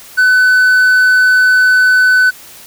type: tone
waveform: triangle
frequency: 1505 Hz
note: F#6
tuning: 29 cents sharp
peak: -4 dBFS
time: 0.17-2.31 s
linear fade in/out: 20 ms
effects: white hiss -36 dBFS RMS until 2.66 s